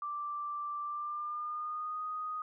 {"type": "tone with pitch glide", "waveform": "sine", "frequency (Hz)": [1174.7, 1244.6], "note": ["D6", "D#6"], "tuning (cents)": [0, 0], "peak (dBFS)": -35, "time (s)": [0.02, 2.42], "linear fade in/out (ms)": 2, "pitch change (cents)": 100, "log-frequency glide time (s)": [0.83, 2.03], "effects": []}